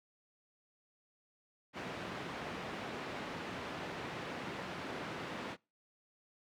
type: band-pass noise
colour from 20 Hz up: pink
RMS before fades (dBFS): -43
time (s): 1.73-5.57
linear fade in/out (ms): 50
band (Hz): 170 to 2700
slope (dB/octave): 12
effects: noise-tail reverb RT60 0.3 s tail -26 dB re dry